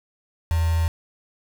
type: tone with quantisation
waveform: sine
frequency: 82.41 Hz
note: E2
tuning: in tune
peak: -18 dBFS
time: 0.51-0.88 s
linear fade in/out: 0 ms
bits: 5
effects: none